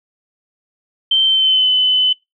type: tone with pitch glide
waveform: sine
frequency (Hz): 3117 to 3023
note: G7 to F#7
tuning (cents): -11 to +36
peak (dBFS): -10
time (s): 1.11-2.13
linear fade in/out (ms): 5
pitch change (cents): -53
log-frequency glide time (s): 1.25-1.69
effects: noise-tail reverb RT60 0.2 s tail -22 dB re dry